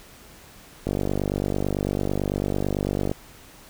click train, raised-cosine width 2 ms, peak -11 dBFS, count 111, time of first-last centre 0.87-3.115 s, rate 49 Hz, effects pink hiss -48 dBFS RMS until 3.69 s

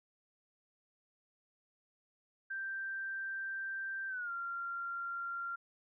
sine tone with pitch glide, 1570 to 1382.6 Hz, G6 to F6, +2 to -18 cents, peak -37 dBFS, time 2.5-5.56 s, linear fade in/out 10 ms, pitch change -220 cents, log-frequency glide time 4.08-4.31 s, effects none

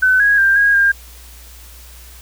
sine tone with pitch steps, 1514 / 1653 / 1586 / 1639 / 1604 Hz, F#6 / G#6 / G6 / G#6 / G6, +39 / -9 / +20 / -23 / +39 cents, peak -9 dBFS, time 0.02-0.92 s, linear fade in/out 10 ms, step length 180 ms, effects added 60 Hz sine -38 dBFS peak until 2.21 s + white hiss -42 dBFS RMS until 2.21 s

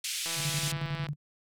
pink band-pass noise, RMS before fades -34 dBFS, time 0.04-0.72 s, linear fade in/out 5 ms, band 2500 to 11000 Hz, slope 24 dB/octave
click train, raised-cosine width 0.3 ms, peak -23 dBFS, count 135, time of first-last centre 0.26-1.067 s, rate 166 Hz
sine tone with tremolo, 146.83 Hz, D3, in tune, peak -29 dBFS, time 0.36-1.16 s, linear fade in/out 50 ms, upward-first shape square, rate 11 Hz, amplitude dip 70%
effects none

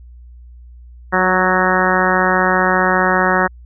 harmonic tone with a mistuned harmonic, 185 Hz, F#3, in tune, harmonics 1 / 2 / 3 / 4 / 5 / 6 / 7 / 8 / 9 / 10, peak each -21 / -21 / -21 / -21 / -21 / -21 / -21 / -21 / -21 / -21 dBFS, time 1.12-3.48 s, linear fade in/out 20 ms, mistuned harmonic 2, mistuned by -18 cents, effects added 60 Hz sine -36 dBFS peak until 3.65 s

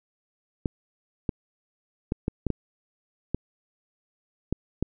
clicks, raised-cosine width 3 ms, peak -12 dBFS, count 9, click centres 0.658 / 1.292 / 2.121 / 2.281 / 2.467 / 2.503 / 3.346 / 4.526 / 4.826 s, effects none

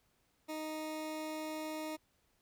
20% pulse tone, 311.1 Hz, D#4, in tune, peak -34 dBFS, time 0.48-1.97 s, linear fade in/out 20 ms, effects pink hiss -75 dBFS RMS until 2.41 s

